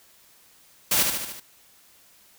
white noise with echo, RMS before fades -21 dBFS, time 0.91-1.03 s, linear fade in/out 5 ms, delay 74 ms, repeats 5, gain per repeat -4 dB, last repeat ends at 1.4 s, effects white hiss -56 dBFS RMS until 2.38 s

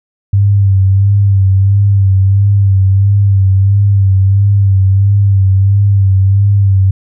sine tone with vibrato, 98.3 Hz, G2, 5 cents sharp, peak -5 dBFS, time 0.33-6.91 s, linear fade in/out 5 ms, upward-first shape sine, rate 1.5 Hz, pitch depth 46 cents each way, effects none

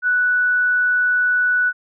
sine tone, 1480 Hz, F#6, in tune, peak -14 dBFS, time 0.02-1.73 s, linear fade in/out 50 ms, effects none

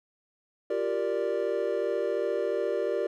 triangle chord, G minor seventh, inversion third, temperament equal, 349.2 / 392 / 466.2 / 587.3 Hz, F4 / G4 / Bb4 / D5, 0 / 0 / 0 / 0 cents, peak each -33 / -29 / -29 / -29 dBFS, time 0.7-3.07 s, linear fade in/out 5 ms, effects none

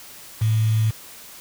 sine tone with quantisation, 110 Hz, A2, in tune, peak -16 dBFS, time 0.41-0.91 s, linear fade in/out 10 ms, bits 6, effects white hiss -42 dBFS RMS until 1.4 s

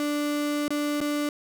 35% pulse tone with dropouts, 293.7 Hz, D4, in tune, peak -23 dBFS, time 0-1.29 s, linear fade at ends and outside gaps 1 ms, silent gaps 0.681-0.705 / 1.005-1.012 s, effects none

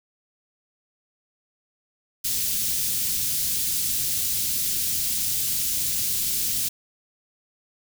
white band-stop noise, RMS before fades -25 dBFS, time 2.24-6.69 s, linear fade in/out 10 ms, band 190 to 4000 Hz, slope 12 dB/octave, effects none

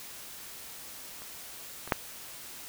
clicks, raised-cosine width 0.5 ms, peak -30 / -26 / -8 dBFS, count 3, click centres 1.22 / 1.876 / 1.922 s, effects white hiss -45 dBFS RMS until 2.68 s

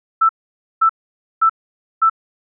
sine tone bursts, 1324 Hz, E6, 7 cents sharp, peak -9 dBFS, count 4, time 0.21-2.098 s, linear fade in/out 10 ms, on 82 ms, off 520 ms, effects none

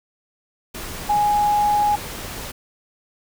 sine tone in noise, 830.6 Hz, G#5, in tune, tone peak -15 dBFS, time 1.09-1.96 s, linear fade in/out 10 ms, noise pink, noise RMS -32 dBFS, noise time 0.74-2.52 s, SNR +14 dB, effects none

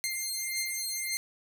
10% pulse beating tone pair, 2102 / 2103.8 Hz, C7 / C7, +7 / +9 cents, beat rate 1.8 Hz, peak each -25 dBFS, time 0.04-1.17 s, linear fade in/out 0 ms, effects none

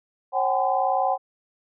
sine tone cluster, 541 / 756 / 816 / 1023 Hz, C#5 / F#5 / G#5 / C6, -42 / +37 / -31 / -39 cents, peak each -27 / -22 / -26 / -29 dBFS, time 0.32-1.18 s, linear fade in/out 50 ms, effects none

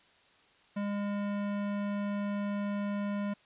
sine tone with hard clipping, 203.3 Hz, G#3, 37 cents flat, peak -33 dBFS, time 0.76-3.34 s, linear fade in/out 10 ms, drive 18 dB, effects white hiss -63 dBFS RMS until 3.45 s + resampled to 8000 Hz

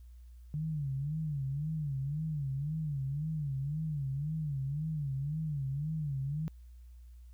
sine tone with vibrato, 146 Hz, D3, 10 cents flat, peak -32 dBFS, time 0.54-6.48 s, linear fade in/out 0 ms, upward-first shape sine, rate 1.9 Hz, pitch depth 150 cents each way, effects added 60 Hz sine -49 dBFS peak until 7.33 s + white hiss -75 dBFS RMS until 7.33 s

